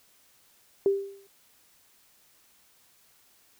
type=tone with exponential decay; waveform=sine; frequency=394.9 Hz; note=G4; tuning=13 cents sharp; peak=-17 dBFS; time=0.86-1.27 s; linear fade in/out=1 ms; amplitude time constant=88 ms; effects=white hiss -62 dBFS RMS until 3.59 s